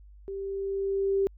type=tone with level ramp; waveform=sine; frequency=392 Hz; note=G4; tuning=in tune; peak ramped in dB=-33 to -21 dBFS; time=0.28-1.27 s; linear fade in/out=0 ms; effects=added 50 Hz sine -48 dBFS peak until 1.37 s